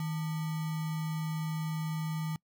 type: tone with sample-and-hold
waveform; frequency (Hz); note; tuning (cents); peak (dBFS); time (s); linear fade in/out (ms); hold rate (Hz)
sine; 158; D#3; +27; -31; 0-2.36; 2; 1050
effects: noise-tail reverb RT60 0.1 s tail -24 dB re dry